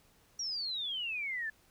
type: exponential sweep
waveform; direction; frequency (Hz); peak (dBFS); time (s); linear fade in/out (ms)
sine; down; 5760 to 1717; -34; 0.39-1.5; 5
effects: pink hiss -66 dBFS RMS until 1.7 s